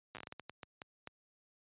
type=slowing click train; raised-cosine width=0.3 ms; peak=-29 dBFS; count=13; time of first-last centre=0.15-1.074 s; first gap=8 ms; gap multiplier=1.37; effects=high-pass 80 Hz 12 dB/octave + resampled to 8000 Hz